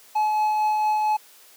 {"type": "tone with tremolo", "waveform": "triangle", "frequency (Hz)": 854, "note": "G#5", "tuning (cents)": 48, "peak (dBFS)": -16, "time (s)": [0.15, 1.17], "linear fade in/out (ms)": 10, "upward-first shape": "triangle", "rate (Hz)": 4.4, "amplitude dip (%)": 25, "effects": ["white hiss -51 dBFS RMS until 1.56 s", "high-pass 300 Hz 12 dB/octave"]}